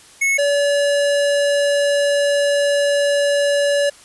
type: tone pair in turn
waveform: square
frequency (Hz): 2195 / 571.7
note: C#7 / D5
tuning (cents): -18 / -47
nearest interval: octave + major seventh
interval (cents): 2329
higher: first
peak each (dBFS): -15 / -15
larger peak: neither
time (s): 0.21-0.38 / 0.38-3.9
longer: second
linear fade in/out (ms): 10
effects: white hiss -45 dBFS RMS until 4.04 s + resampled to 24000 Hz